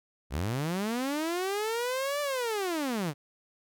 sawtooth linear two-way sweep, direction up then down, 58.27 to 590 to 133.6 Hz, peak -25 dBFS, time 0.3-3.14 s, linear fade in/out 50 ms, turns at 2.21 s, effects none

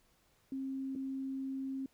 sine tone with dropouts, 267.6 Hz, C4, 39 cents sharp, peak -36 dBFS, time 0.52-1.86 s, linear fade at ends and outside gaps 2 ms, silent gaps 0.952-0.959 s, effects pink hiss -71 dBFS RMS until 1.93 s

